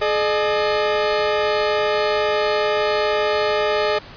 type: tone pair together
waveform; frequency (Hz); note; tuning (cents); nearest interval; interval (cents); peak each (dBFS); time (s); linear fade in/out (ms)
sawtooth; 424.7 / 606.4; G#4 / D#5; +39 / -45; tritone; 616; -16; 0.01-3.99; 10
effects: pink hiss -40 dBFS RMS until 4.16 s + resampled to 11025 Hz